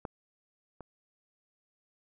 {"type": "clicks", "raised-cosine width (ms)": 1, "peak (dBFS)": [-22, -30], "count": 2, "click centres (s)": [0.052, 0.807], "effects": []}